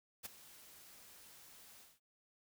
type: noise with ADSR envelope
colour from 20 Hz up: white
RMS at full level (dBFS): -43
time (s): 0.23-2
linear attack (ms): 27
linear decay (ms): 12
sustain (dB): -16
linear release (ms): 210
effects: none